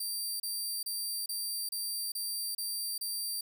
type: tone bursts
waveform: 15% pulse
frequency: 4699 Hz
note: D8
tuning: in tune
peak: -27 dBFS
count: 8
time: 0-3.41 s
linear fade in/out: 5 ms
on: 400 ms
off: 30 ms
effects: none